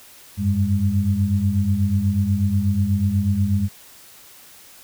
sine tone cluster, 92.5 / 100.7 / 201.8 Hz, F#2 / G2 / G#3, 0 / +47 / -49 cents, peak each -21 dBFS, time 0.37-3.69 s, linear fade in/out 50 ms, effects white hiss -46 dBFS RMS until 4.83 s

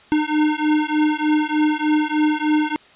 square beating tone pair, 302.6 / 305.9 Hz, D#4 / D#4, -48 / -29 cents, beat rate 3.3 Hz, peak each -20 dBFS, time 0.12-2.76 s, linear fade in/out 0 ms, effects white hiss -49 dBFS RMS until 2.95 s + resampled to 8000 Hz

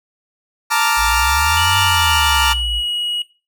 sawtooth chord, Bb major seventh, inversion third, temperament equal, 880 / 932.3 / 1174.7 / 1396.9 Hz, A5 / Bb5 / D6 / F6, 0 / 0 / 0 / 0 cents, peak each -16 dBFS, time 0.7-2.54 s, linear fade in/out 20 ms
sine exponential two-way sweep, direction up then down, 51.91 to 97.3 to 51.91 Hz, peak -21 dBFS, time 0.96-2.83 s, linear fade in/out 50 ms, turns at 1.78 s
triangle tone with pitch glide, 2929 to 2904 Hz, F#7 to F#7, -18 to -33 cents, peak -18 dBFS, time 1.57-3.22 s, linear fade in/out 2 ms, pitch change -15 cents, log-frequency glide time 2.56-2.86 s
effects noise-tail reverb RT60 0.3 s tail -17 dB re dry

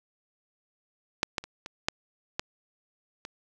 clicks, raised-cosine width 0.2 ms, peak -6 / -10 / -24 / -21 / -7 / -11 / -21 dBFS, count 7, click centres 1.231 / 1.382 / 1.44 / 1.661 / 1.885 / 2.395 / 3.251 s, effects none

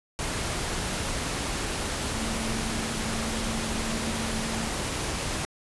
sine tone in noise, 224 Hz, A3, 31 cents sharp, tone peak -33 dBFS, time 2.15-4.69 s, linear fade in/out 0 ms, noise pink, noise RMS -30 dBFS, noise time 0.19-5.45 s, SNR -6 dB, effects resampled to 24000 Hz

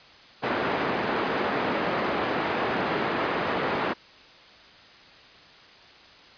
pink band-pass noise, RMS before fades -27 dBFS, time 0.42-3.94 s, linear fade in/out 20 ms, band 270 to 1900 Hz, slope 12 dB/octave, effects white hiss -50 dBFS RMS until 6.37 s + resampled to 11025 Hz

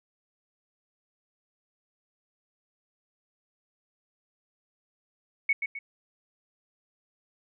sine tone with echo, 2217 Hz, C#7, in tune, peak -20 dBFS, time 5.49-5.53 s, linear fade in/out 5 ms, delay 130 ms, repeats 2, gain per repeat -7 dB, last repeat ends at 5.79 s, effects none

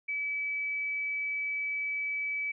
sine tone, 2294 Hz, D7, 41 cents flat, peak -30 dBFS, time 0.08-2.52 s, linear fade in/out 10 ms, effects none

